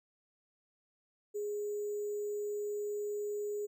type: tone with sample-and-hold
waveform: sine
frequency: 414.8 Hz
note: G#4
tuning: 2 cents flat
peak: -34 dBFS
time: 1.34-3.67 s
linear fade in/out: 20 ms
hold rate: 7350 Hz
effects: none